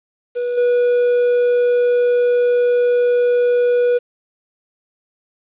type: tone with level steps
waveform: triangle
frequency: 487 Hz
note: B4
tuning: 24 cents flat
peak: -16 / -10 dBFS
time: 0.35-3.99 s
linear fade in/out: 20 ms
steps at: 0.57 s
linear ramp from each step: 10 ms
effects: resampled to 8000 Hz + 8-bit